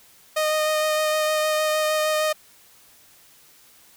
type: tone with vibrato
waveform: sawtooth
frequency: 617 Hz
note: D#5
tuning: 15 cents flat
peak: -16 dBFS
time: 0.36-2.33 s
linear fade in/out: 10 ms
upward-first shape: sine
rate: 6.5 Hz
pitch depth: 11 cents each way
effects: white hiss -53 dBFS RMS until 3.96 s